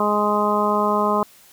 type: harmonic tone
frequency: 208.4 Hz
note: G#3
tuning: 6 cents sharp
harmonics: 1 / 2 / 3 / 4 / 5 / 6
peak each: -24 / -24 / -24 / -26 / -21 / -25 dBFS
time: 0-1.23 s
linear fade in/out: 2 ms
effects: white hiss -50 dBFS RMS until 1.52 s